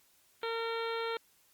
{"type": "harmonic tone", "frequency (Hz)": 457.3, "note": "A#4", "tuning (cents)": -33, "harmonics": [1, 2, 3, 4, 5, 6, 7, 8, 9], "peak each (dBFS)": [-35, -41, -40, -47, -45, -52, -47, -48, -50], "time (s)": [0.43, 1.17], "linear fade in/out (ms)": 2, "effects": ["white hiss -67 dBFS RMS until 1.53 s", "Opus 48 kbps"]}